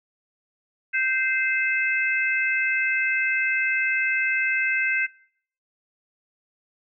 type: harmonic tone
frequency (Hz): 520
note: C5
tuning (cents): -11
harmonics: 3 / 4 / 5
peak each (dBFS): -24 / -25 / -26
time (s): 0.93-5.07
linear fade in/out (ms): 20
effects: noise-tail reverb RT60 0.6 s tail -23 dB re dry